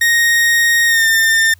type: tone with pitch glide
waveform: 40% pulse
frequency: 1864.7 to 1802.2 Hz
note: A#6 to A6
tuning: 0 to +41 cents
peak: -9 dBFS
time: 0.01-1.54 s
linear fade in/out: 5 ms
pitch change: -59 cents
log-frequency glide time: 0.87-1.06 s
effects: added 87 Hz sine -43 dBFS peak until 1.59 s + white hiss -54 dBFS RMS until 1.59 s